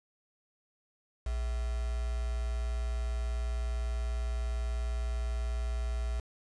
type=tone with quantisation; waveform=sine; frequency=59.3 Hz; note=A#1; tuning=30 cents sharp; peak=-30 dBFS; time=1.26-6.2 s; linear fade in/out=5 ms; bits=7; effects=resampled to 22050 Hz